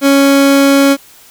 30% pulse tone, 277.2 Hz, C#4, in tune, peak -3 dBFS, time 0.01-0.97 s, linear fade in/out 50 ms, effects white hiss -41 dBFS RMS until 1.3 s

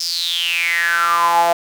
sawtooth tone with high-pass filter sweep, 170.5 Hz, F3, 41 cents flat, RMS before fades -17 dBFS, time 0-1.53 s, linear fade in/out 5 ms, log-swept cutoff 5300 to 700 Hz, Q 9.8, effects none

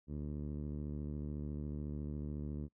10% pulse tone with low-pass filter, 74 Hz, D2, 14 cents sharp, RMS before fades -41 dBFS, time 0.07-2.69 s, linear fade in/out 50 ms, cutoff 260 Hz, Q 0.76, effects noise-tail reverb RT60 0.1 s tail -25 dB re dry

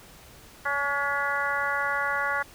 harmonic tone with a mistuned harmonic, 282.2 Hz, C#4, 31 cents sharp, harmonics 2 / 3 / 4 / 5 / 6 / 7, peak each -35 / -33 / -31 / -29 / -31 / -33 dBFS, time 0.65-2.43 s, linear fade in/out 10 ms, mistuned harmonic 5, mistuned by +23 cents, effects pink hiss -50 dBFS RMS until 2.54 s

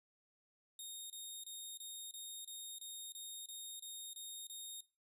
15% pulse tone bursts, 3705 Hz, A#7, 11 cents flat, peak -39 dBFS, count 12, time 0.79-4.807 s, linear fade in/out 2 ms, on 310 ms, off 27 ms, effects noise-tail reverb RT60 0.3 s tail -20 dB re dry + resampled to 32000 Hz

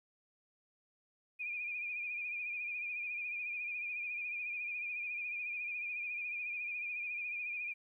sine tone with vibrato, 2431 Hz, D#7, 41 cents flat, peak -37 dBFS, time 1.39-7.74 s, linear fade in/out 20 ms, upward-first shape sine, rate 14 Hz, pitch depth 49 cents each way, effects 13-bit

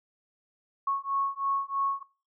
sine beating tone pair, 1100 / 1103.1 Hz, C#6 / C#6, -14 / -9 cents, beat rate 3.1 Hz, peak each -30 dBFS, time 0.87-2.03 s, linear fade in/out 5 ms, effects noise-tail reverb RT60 0.4 s tail -23 dB re dry

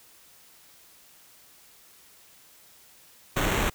pink noise with sample-and-hold, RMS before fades -25 dBFS, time 3.36-3.7 s, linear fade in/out 10 ms, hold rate 4900 Hz, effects white hiss -55 dBFS RMS until 3.74 s

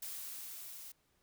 blue noise with level ramp, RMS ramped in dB -43 to -50 dBFS, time 0.02-0.92 s, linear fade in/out 5 ms, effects pink hiss -75 dBFS RMS until 1.22 s

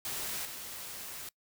white noise with level steps, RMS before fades -37 / -43 dBFS, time 0.05-1.29 s, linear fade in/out 2 ms, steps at 0.45 s, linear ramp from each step 2 ms, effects noise-tail reverb RT60 0.1 s tail -23 dB re dry

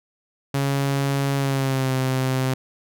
sawtooth tone with pitch glide, 138.59 to 130.81 Hz, C#3 to C3, 0 to 0 cents, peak -16 dBFS, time 0.54-2.54 s, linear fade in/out 5 ms, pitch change -100 cents, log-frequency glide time 1.36-1.94 s, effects none

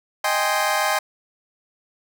25% pulse chord, Ab major seventh, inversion second, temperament equal, 622.3 / 784 / 830.6 / 1046.5 Hz, Eb5 / G5 / Ab5 / C6, 0 / 0 / 0 / 0 cents, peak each -21 dBFS, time 0.24-0.99 s, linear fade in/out 5 ms, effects none

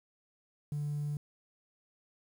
triangle tone, 146.83 Hz, D3, in tune, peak -29 dBFS, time 0.72-1.17 s, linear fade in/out 2 ms, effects tanh soft clip ceiling -29 dBFS + 10-bit

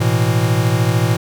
square chord, A suspended second, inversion none, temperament equal, 110 / 123.47 / 164.81 Hz, A2 / B2 / E3, 0 / 0 / 0 cents, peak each -17 / -18 / -21 dBFS, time 0-1.17 s, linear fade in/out 10 ms, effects none

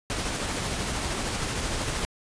pink noise with tremolo, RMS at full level -28 dBFS, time 0.1-2.05 s, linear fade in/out 0 ms, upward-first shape triangle, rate 13 Hz, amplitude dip 30%, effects resampled to 22050 Hz

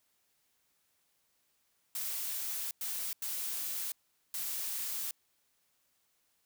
blue noise bursts at uneven times, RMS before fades -37 dBFS, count 4, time 1.95-2.71 / 2.81-3.13 / 3.22-3.92 / 4.34-5.11 s, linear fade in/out 2 ms, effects white hiss -75 dBFS RMS until 6.45 s

